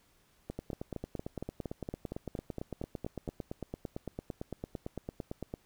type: two click trains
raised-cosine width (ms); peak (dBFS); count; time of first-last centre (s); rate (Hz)
2; -24 / -24; 13 / 45; 0.5-3.278 / 0.59-5.539; 4.32 / 8.89
effects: pink hiss -68 dBFS RMS until 5.65 s